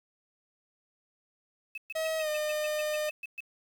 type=tone bursts; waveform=sine; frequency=2600 Hz; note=E7; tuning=24 cents flat; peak=-35 dBFS; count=12; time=1.75-3.406 s; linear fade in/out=5 ms; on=28 ms; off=120 ms
type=tone with pitch glide; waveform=45% pulse; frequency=638 to 607.1 Hz; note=D#5 to D#5; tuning=+43 to -43 cents; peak=-29 dBFS; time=1.95-3.1 s; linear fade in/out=10 ms; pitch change=-86 cents; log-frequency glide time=2.18-2.29 s
effects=9-bit